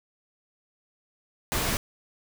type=noise; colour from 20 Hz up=pink; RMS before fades=-27 dBFS; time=1.52-1.77 s; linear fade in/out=0 ms; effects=none